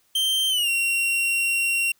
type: tone with pitch glide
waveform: 45% pulse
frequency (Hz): 3136 to 2746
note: G7 to F7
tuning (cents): 0 to -30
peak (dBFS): -20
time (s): 0.15-1.92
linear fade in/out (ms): 5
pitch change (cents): -230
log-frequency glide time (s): 0.49-0.69
effects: white hiss -64 dBFS RMS until 1.99 s